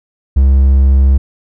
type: tone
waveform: triangle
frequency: 67.3 Hz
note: C2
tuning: 49 cents sharp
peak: -3 dBFS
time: 0.36-1.18 s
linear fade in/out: 10 ms
effects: none